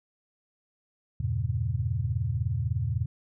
sine chord, E diminished seventh, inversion none, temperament just, 82.41 / 98.89 / 118.67 / 142.4 Hz, E2 / G2 / Bb2 / Db3, 0 / +16 / +31 / +47 cents, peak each -32 / -31 / -29 / -35 dBFS, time 1.2-3.06 s, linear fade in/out 5 ms, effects none

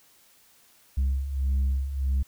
sine beating tone pair, 66 / 67.6 Hz, C2 / C#2, +16 / -43 cents, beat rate 1.6 Hz, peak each -27 / -22 dBFS, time 0.97-2.23 s, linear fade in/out 10 ms, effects tanh soft clip ceiling -20 dBFS + white hiss -59 dBFS RMS until 2.27 s

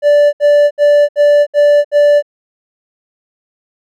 triangle tone bursts, 584 Hz, D5, 10 cents flat, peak -3 dBFS, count 6, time 0.02-2.225 s, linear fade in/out 50 ms, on 310 ms, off 69 ms, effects none

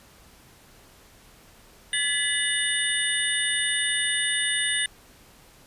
sine tone cluster, 1712 / 1991 / 2930 / 3609 / 9120 Hz, A6 / B6 / F#7 / A7 / C#9, -48 / +14 / -18 / +43 / +48 cents, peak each -29 dBFS, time 1.93-4.86 s, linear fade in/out 2 ms, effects pink hiss -53 dBFS RMS until 5.66 s + resampled to 32000 Hz

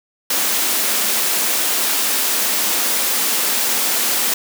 white high-pass noise, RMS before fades -18 dBFS, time 0.3-4.34 s, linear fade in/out 5 ms, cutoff 190 Hz, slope 96 dB/octave, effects none

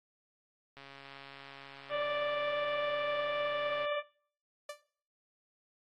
click train, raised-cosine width 0.3 ms, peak -34 dBFS, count 426, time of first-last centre 0.77-3.85 s, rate 138 Hz
harmonic tone, 587.3 Hz, D5, in tune, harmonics 1 / 2 / 3 / 4 / 5 / 6, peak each -33 / -39 / -43 / -45 / -47 / -49 dBFS, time 1.89-4.03 s, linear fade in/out 50 ms
sawtooth tone with exponential decay, 587.3 Hz, D5, in tune, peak -33 dBFS, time 4.69-4.82 s, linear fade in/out 5 ms, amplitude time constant 28 ms
effects noise-tail reverb RT60 0.5 s tail -18 dB re dry + AAC 32 kbps

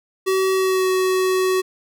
square tone with pitch glide, 380 to 373.7 Hz, F#4 to F#4, +46 to +17 cents, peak -17 dBFS, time 0.26-1.62 s, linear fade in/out 20 ms, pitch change -29 cents, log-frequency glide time 0.53-0.88 s, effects none

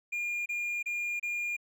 triangle tone bursts, 2415 Hz, D7, 48 cents sharp, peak -29 dBFS, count 4, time 0.12-1.567 s, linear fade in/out 10 ms, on 340 ms, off 29 ms, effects none

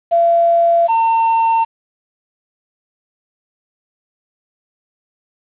sine / triangle tone pair in turn, 680 / 907.7 Hz, F5 / A#5, -46 / -46 cents, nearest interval perfect fourth, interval 500 cents, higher second, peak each -9 dBFS, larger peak neither, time 0.11-0.88 / 0.88-1.65 s, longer neither, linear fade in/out 20 ms, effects resampled to 8000 Hz + 7-bit

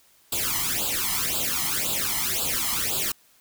white noise with flanger, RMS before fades -26 dBFS, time 0.32-3.12 s, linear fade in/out 5 ms, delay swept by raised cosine 0.25 to 0.99 ms, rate 1.9 Hz, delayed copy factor +0.95, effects white hiss -59 dBFS RMS until 3.4 s

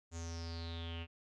square tone with low-pass filter sweep, 83.4 Hz, E2, 21 cents sharp, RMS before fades -43 dBFS, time 0.11-1.07 s, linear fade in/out 50 ms, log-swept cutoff 7100 to 2700 Hz, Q 8.6, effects none

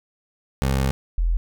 20% pulse / sine tone pair in turn, 66.9 / 42.14 Hz, C2 / E1, +39 / +39 cents, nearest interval minor sixth, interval 800 cents, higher first, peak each -14 / -17 dBFS, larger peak first, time 0.62-0.91 / 1.18-1.37 s, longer first, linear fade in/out 0 ms, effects none

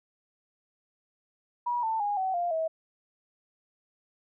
sine tone with pitch steps, 965 / 890 / 820.9 / 757.1 / 698.3 / 644.1 Hz, B5 / A5 / G#5 / F#5 / F5 / E5, -40 / +20 / -20 / +40 / 0 / -40 cents, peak -26 dBFS, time 1.66-2.68 s, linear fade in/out 10 ms, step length 170 ms, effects none

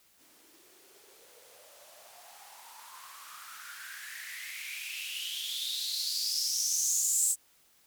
violet noise with band-pass filter sweep, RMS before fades -36 dBFS, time 0.17-7.36 s, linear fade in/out 50 ms, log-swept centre 270 to 8100 Hz, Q 7.2, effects white hiss -65 dBFS RMS until 7.86 s

